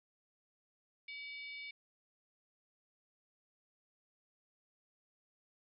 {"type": "harmonic tone with a mistuned harmonic", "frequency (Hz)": 718, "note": "F5", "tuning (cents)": 48, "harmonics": [3, 4, 5, 6, 7], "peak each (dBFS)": [-45, -57, -54, -57, -64], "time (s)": [1.08, 1.71], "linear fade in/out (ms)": 5, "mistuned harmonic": 3, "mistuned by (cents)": 100, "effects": []}